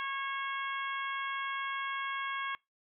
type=harmonic tone; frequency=547 Hz; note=C#5; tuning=23 cents flat; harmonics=2 / 3 / 4 / 5 / 6; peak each=-37 / -39 / -41 / -47 / -45 dBFS; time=0-2.55 s; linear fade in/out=0 ms; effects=noise-tail reverb RT60 0.2 s tail -24 dB re dry